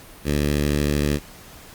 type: tone with notch filter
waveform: 10% pulse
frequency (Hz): 73.1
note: D2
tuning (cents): -7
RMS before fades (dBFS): -21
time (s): 0.24-1.2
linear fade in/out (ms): 50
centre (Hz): 1000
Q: 1.2
effects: pink hiss -44 dBFS RMS until 1.74 s + Opus 48 kbps